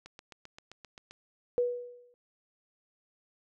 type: click train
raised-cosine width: 0.2 ms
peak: -30 dBFS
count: 9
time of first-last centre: 0.06-1.11 s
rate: 7.62 Hz
type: tone with exponential decay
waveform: sine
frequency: 487.5 Hz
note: B4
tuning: 23 cents flat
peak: -22 dBFS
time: 1.58-2.14 s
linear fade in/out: 0 ms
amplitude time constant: 120 ms
effects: none